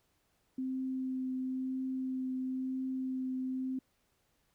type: tone with vibrato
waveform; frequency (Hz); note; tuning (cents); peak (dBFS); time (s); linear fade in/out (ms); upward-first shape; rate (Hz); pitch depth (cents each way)
sine; 259.8; C4; -12; -33; 0.58-3.79; 5; triangle; 0.99; 12
effects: pink hiss -75 dBFS RMS until 4.54 s